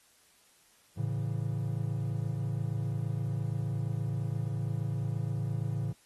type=chord; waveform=triangle; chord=A major; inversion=none; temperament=equal; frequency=110 / 138.59 / 164.81 Hz; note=A2 / C#3 / E3; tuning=0 / 0 / 0 cents; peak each=-31 / -32 / -36 dBFS; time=0.97-5.93 s; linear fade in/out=10 ms; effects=white hiss -64 dBFS RMS until 6.05 s + AAC 32 kbps